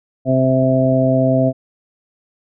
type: harmonic tone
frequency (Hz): 130.81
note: C3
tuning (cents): 0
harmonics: 1 / 2 / 3 / 4 / 5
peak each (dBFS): -17 / -16 / -28 / -21 / -16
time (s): 0.25-1.53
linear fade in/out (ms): 50
type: clicks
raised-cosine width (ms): 3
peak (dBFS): -26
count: 12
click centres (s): 0.286 / 0.318 / 0.446 / 0.505 / 0.626 / 0.714 / 0.749 / 0.808 / 0.856 / 0.924 / 1.028 / 1.06
effects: none